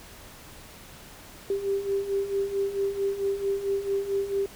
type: beating tone pair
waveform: sine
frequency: 392 / 396.5 Hz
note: G4 / G4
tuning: 0 / +20 cents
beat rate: 4.5 Hz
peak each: -31 / -26 dBFS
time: 1.5-4.46 s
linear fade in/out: 2 ms
effects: pink hiss -47 dBFS RMS until 4.55 s